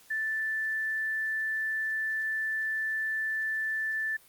sine tone, 1760 Hz, A6, in tune, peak -28 dBFS, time 0.1-4.17 s, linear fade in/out 10 ms, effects white hiss -58 dBFS RMS until 4.28 s + Opus 48 kbps

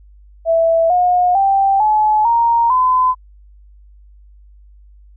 sine tone with pitch steps, 659.3 / 719 / 784 / 855 / 932.4 / 1016.8 Hz, E5 / F#5 / G5 / A5 / A#5 / C6, 0 / -50 / 0 / -50 / 0 / -50 cents, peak -10 dBFS, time 0.45-3.15 s, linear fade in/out 50 ms, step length 450 ms, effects added 50 Hz sine -41 dBFS peak until 5.16 s

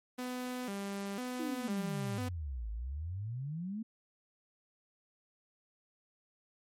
sawtooth tone with vibrato, 223.2 Hz, A3, 25 cents sharp, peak -33 dBFS, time 0.18-2.29 s, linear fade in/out 10 ms, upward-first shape square, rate 1 Hz, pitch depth 200 cents each way
sine exponential two-way sweep, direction down then up, 333.9 to 51.9 to 229.4 Hz, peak -36 dBFS, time 1.39-3.83 s, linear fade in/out 10 ms, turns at 2.7 s
effects MP3 64 kbps

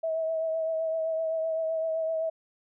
sine tone with vibrato, 645 Hz, E5, 38 cents flat, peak -26 dBFS, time 0.03-2.3 s, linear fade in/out 10 ms, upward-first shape triangle, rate 7.8 Hz, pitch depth 29 cents each way, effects none

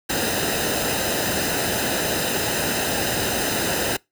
pink noise with comb filter, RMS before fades -23 dBFS, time 0.09-3.97 s, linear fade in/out 10 ms, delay 0.89 ms, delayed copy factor -0.65, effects noise-tail reverb RT60 0.2 s tail -24 dB re dry + high-pass 60 Hz 12 dB/octave

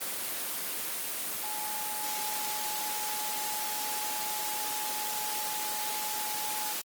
sine tone in noise, 849 Hz, G#5, 38 cents sharp, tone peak -37 dBFS, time 1.42-6.74 s, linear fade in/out 20 ms, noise white, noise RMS -34 dBFS, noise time 0-6.82 s, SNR -6 dB, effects high-pass 200 Hz 12 dB/octave + Opus 24 kbps

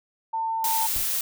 sine tone, 898 Hz, A5, 35 cents sharp, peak -24 dBFS, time 0.33-0.87 s, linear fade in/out 10 ms
blue noise, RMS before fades -26 dBFS, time 0.64-1.21 s, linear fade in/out 2 ms
brown noise with exponential decay, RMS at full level -29 dBFS, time 0.96-1.1 s, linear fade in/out 2 ms, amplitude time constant 30 ms
effects none

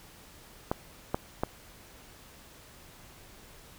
clicks, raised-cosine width 1 ms, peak -13 dBFS, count 3, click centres 0.715 / 1.145 / 1.435 s, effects pink hiss -53 dBFS RMS until 3.78 s

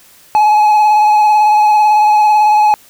triangle tone with vibrato, 847 Hz, G#5, 34 cents sharp, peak -4 dBFS, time 0.35-2.74 s, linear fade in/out 0 ms, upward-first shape triangle, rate 18 Hz, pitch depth 29 cents each way, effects white hiss -44 dBFS RMS until 2.89 s

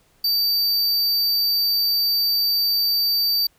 square tone, 4633 Hz, D8, 24 cents flat, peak -18 dBFS, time 0.24-3.47 s, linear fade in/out 5 ms, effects pink hiss -60 dBFS RMS until 3.58 s

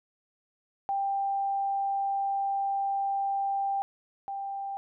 sine tone pair in turn, 790 / 790 Hz, G5 / G5, +13 / +13 cents, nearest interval unison, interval 0 cents, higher neither, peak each -26 / -32 dBFS, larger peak first, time 0.89-3.82 / 4.28-4.77 s, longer first, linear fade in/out 0 ms, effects none

